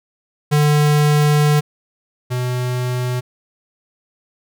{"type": "tone pair in turn", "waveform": "square", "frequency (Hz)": [148.6, 124.96], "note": ["D3", "B2"], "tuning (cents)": [21, 21], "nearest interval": "minor third", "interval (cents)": 300, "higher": "first", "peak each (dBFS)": [-12, -19], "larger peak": "first", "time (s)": [[0.51, 1.61], [2.3, 3.21]], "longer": "first", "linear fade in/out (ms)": 20, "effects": []}